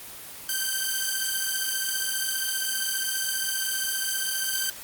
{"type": "beating tone pair", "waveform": "5% pulse", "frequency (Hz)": [1547, 1562], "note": ["G6", "G6"], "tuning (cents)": [-23, -7], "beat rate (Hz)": 15, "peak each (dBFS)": -17, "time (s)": [0.49, 4.7], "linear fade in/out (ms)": 2, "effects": ["white hiss -41 dBFS RMS until 4.83 s", "Opus 24 kbps"]}